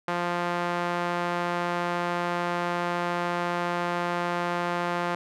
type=tone with band-pass filter; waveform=sawtooth; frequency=174.61 Hz; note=F3; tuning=in tune; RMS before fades=-28 dBFS; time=0.08-5.15 s; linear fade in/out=2 ms; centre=1100 Hz; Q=0.92; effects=none